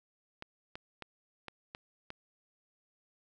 clicks, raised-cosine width 0.3 ms, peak -26 dBFS, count 6, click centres 0.424 / 0.755 / 1.023 / 1.483 / 1.749 / 2.104 s, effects none

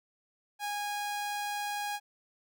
sawtooth tone, 823 Hz, G#5, 16 cents flat, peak -29 dBFS, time 0.59-2 s, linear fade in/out 50 ms, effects none

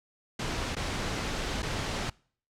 pink noise with dropouts, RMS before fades -32 dBFS, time 0.39-2.1 s, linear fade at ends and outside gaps 5 ms, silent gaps 0.752-0.765 / 1.622-1.628 s, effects noise-tail reverb RT60 0.5 s tail -25 dB re dry + low-pass 6000 Hz 12 dB/octave

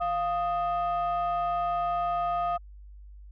sine tone pair together, 698.5 / 1244.5 Hz, F5 / D#6, 0 / 0 cents, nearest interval minor seventh, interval 1000 cents, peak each -25 / -28 dBFS, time 0-2.58 s, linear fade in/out 20 ms, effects tanh soft clip ceiling -22 dBFS + added 50 Hz sine -44 dBFS peak until 3.31 s

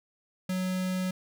square tone with notch filter, 185 Hz, F#3, in tune, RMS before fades -30 dBFS, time 0.49-1.11 s, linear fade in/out 5 ms, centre 820 Hz, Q 1.8, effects none

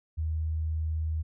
sine tone, 79.1 Hz, D#2, 29 cents sharp, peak -27 dBFS, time 0.17-1.23 s, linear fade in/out 20 ms, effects none

